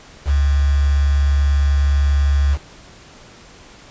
sine tone with quantisation, 70.8 Hz, C#2, 37 cents sharp, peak -12 dBFS, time 0.25-2.58 s, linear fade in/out 50 ms, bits 5, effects pink hiss -43 dBFS RMS until 3.9 s + resampled to 16000 Hz

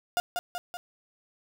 35% pulse tone with echo, 710 Hz, F5, 28 cents sharp, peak -22 dBFS, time 0.17-0.2 s, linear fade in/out 0 ms, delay 190 ms, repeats 3, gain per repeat -4 dB, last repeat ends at 0.77 s, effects none

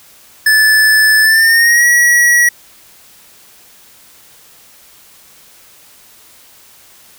square tone with pitch glide, 1742 to 1921.7 Hz, A6 to B6, -18 to -48 cents, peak -7 dBFS, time 0.46-2.49 s, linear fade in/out 5 ms, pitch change +170 cents, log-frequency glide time 1.22-1.86 s, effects white hiss -43 dBFS RMS until 7.18 s

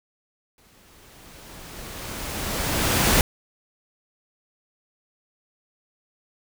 pink noise with exponential growth, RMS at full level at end -17 dBFS, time 0.58-3.21 s, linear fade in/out 1 ms, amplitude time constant 570 ms, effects none

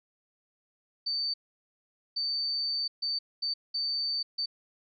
sine tone bursts at uneven times, 4572 Hz, D8, 47 cents flat, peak -28 dBFS, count 6, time 1.06-1.34 / 2.16-2.88 / 3.02-3.19 / 3.42-3.54 / 3.74-4.23 / 4.38-4.46 s, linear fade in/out 10 ms, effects none

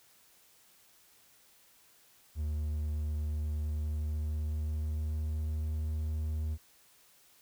triangle tone with pitch glide, 75.7 to 77.47 Hz, D#2 to D#2, -47 to -7 cents, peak -29 dBFS, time 2.35-6.58 s, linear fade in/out 50 ms, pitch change +40 cents, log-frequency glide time 3.49-5.81 s, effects white hiss -63 dBFS RMS until 7.41 s

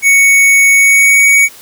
square tone with pitch glide, 2224 to 2245 Hz, C#7 to C#7, +5 to +21 cents, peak -5 dBFS, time 0.02-1.49 s, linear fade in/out 50 ms, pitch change +16 cents, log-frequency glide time 0.75-1.25 s, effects white hiss -36 dBFS RMS until 1.61 s

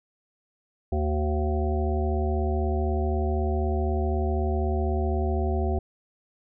harmonic tone with a mistuned harmonic, 76 Hz, D#2, 40 cents flat, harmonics 1 / 3 / 5 / 7 / 9 / 10, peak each -24 / -33 / -30 / -39 / -33 / -37 dBFS, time 0.92-5.79 s, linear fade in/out 5 ms, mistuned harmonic 5, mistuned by -17 cents, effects none

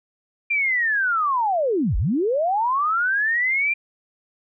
sine linear two-way sweep, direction down then up, 2397 to 34.43 to 2397 Hz, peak -18 dBFS, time 0.5-3.74 s, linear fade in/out 10 ms, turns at 1.97 s, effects none

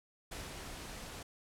pink noise with ADSR envelope, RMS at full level -43 dBFS, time 0.31-1.23 s, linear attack 10 ms, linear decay 180 ms, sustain -3 dB, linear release 6 ms, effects low-pass 11000 Hz 12 dB/octave

